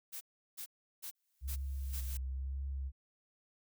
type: noise bursts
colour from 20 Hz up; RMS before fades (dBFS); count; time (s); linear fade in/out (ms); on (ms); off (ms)
blue; -44; 5; 0.12-2.015; 20; 91; 360
type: noise with exponential growth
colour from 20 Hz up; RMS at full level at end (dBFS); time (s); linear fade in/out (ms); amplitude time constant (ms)
blue; -45; 1.15-2.17; 2; 220
type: tone with vibrato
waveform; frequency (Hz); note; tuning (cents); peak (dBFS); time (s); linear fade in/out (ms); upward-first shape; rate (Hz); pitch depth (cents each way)
sine; 66.6; C2; +31; -36; 1.41-2.92; 50; triangle; 1; 52
effects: none

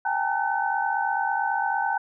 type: tone cluster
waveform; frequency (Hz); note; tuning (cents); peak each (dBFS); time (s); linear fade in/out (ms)
sine; 784 / 833 / 908 / 1513; G5 / G#5 / A#5 / F#6; 0 / +5 / -46 / +38; -28; 0.05-1.98; 5
effects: none

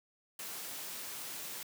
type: noise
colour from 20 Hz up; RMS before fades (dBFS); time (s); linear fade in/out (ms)
white; -43; 0.39-1.63; 2
effects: high-pass 150 Hz 12 dB/octave

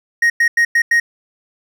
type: tone bursts at uneven times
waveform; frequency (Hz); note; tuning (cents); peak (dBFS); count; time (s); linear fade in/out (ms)
triangle; 1872; A#6; +7; -8; 5; 0.22-0.3 / 0.4-0.48 / 0.57-0.65 / 0.75-0.82 / 0.91-1; 5
effects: none

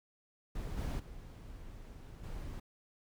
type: noise with level steps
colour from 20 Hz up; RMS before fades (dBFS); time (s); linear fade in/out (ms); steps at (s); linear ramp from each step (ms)
brown; -40 / -36 / -49 / -43; 0.55-2.6; 5; 0.77 / 0.99 / 2.23; 10
effects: none

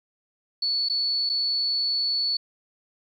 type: tone with dropouts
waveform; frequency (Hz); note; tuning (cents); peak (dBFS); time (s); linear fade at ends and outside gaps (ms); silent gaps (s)
sine; 4435; C#8; 0; -22; 0.62-2.37; 5; 0.887-0.897 / 1.293-1.297
effects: 10-bit

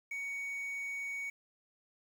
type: tone with quantisation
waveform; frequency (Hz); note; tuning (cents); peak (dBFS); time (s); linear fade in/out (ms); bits
triangle; 2238; C#7; +16; -35; 0.11-1.3; 5; 10
effects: none

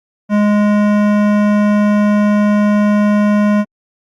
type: tone with hard clipping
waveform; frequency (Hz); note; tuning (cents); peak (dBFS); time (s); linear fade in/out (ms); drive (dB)
sine; 207.7; G#3; 0; -11; 0.29-3.65; 50; 16
effects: Opus 48 kbps

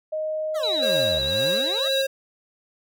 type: tone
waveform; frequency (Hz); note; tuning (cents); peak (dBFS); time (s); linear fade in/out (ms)
sine; 622.3; D#5; 0; -24; 0.12-1.19; 10
type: exponential two-way sweep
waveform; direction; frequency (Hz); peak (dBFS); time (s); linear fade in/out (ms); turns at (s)
25% pulse; down then up; 700 to 62.5 to 700; -27; 0.54-1.89; 20; 1.22
type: tone with vibrato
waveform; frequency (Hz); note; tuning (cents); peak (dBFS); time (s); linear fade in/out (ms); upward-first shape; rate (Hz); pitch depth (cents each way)
sine; 3888; B7; -28; -23; 0.63-2.02; 5; sine; 11; 36
type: tone with tremolo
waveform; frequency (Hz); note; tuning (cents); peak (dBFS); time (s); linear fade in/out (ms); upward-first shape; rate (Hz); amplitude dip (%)
square; 539; C#5; -49; -22; 0.82-2.07; 10; sine; 1.9; 60
effects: none

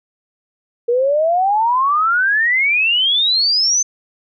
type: exponential sweep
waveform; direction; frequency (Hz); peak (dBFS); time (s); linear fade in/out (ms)
sine; up; 466.2 to 6272; -12; 0.88-3.83; 10
effects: none

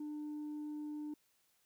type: tone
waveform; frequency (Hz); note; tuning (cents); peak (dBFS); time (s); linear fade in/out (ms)
sine; 299.4; D4; +33; -38; 0-1.14; 5
effects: tanh soft clip ceiling -39 dBFS + white hiss -75 dBFS RMS until 1.65 s

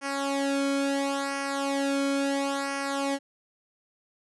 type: tone with flanger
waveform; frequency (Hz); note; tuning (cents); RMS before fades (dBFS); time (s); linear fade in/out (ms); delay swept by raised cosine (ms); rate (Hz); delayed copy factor
sawtooth; 277.2; C#4; 0; -28; 0.01-3.19; 50; 0.26 to 1.09; 0.73; -0.8
effects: resampled to 24000 Hz

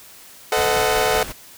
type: chord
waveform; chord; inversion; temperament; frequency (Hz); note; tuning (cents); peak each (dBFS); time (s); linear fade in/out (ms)
sawtooth; A diminished seventh; none; equal with one note detuned; 440 / 511 / 622.3 / 740; A4 / C5 / Eb5 / Gb5; 0 / -41 / 0 / 0; -17 / -20 / -20 / -18; 0.52-1.23; 2
type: noise with tremolo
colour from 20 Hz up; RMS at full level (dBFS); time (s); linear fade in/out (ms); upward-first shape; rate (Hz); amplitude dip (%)
pink; -29; 0.56-1.33; 20; triangle; 5.4; 40
effects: white hiss -44 dBFS RMS until 1.57 s

